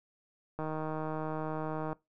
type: click train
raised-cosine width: 1 ms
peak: -23 dBFS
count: 210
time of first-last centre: 0.59-1.93 s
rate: 156 Hz
effects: noise-tail reverb RT60 0.2 s tail -22 dB re dry